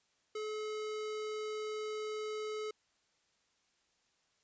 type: tone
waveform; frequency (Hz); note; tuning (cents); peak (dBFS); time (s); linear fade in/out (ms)
square; 428.8; A4; -45; -38; 0.35-2.71; 5
effects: white hiss -75 dBFS RMS until 4.43 s + resampled to 16000 Hz